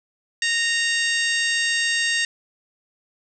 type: harmonic tone with a mistuned harmonic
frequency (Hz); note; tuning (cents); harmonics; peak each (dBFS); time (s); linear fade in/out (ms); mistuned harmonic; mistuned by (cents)
927; A#5; -10; 2 / 3 / 4 / 5 / 6 / 7 / 8 / 9; -22 / -26 / -28 / -30 / -32 / -33 / -34 / -35; 0.42-2.25; 2; 8; +36
effects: none